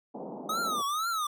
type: band-pass noise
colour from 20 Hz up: pink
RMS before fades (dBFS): -40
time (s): 0.14-0.82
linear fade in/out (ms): 10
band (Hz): 180 to 890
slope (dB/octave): 48
type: tone with vibrato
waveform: square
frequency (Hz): 1244.5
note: D#6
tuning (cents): 0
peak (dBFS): -29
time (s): 0.49-1.27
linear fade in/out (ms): 5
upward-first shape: triangle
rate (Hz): 2.1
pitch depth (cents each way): 210
effects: none